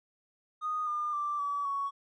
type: tone with pitch steps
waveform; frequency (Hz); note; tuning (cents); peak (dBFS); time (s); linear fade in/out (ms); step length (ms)
triangle; 1238 / 1206.2 / 1175.3 / 1145.1 / 1115.7; D#6 / D6 / D6 / D6 / C#6; -9 / +46 / +1 / -44 / +11; -26; 0.61-1.91; 50; 260
effects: tanh soft clip ceiling -28 dBFS + resampled to 22050 Hz